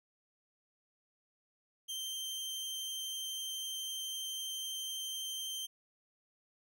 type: tone with vibrato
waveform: sawtooth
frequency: 3136 Hz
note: G7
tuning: in tune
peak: -35 dBFS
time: 1.88-5.67 s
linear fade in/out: 20 ms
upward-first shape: triangle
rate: 12 Hz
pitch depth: 10 cents each way
effects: none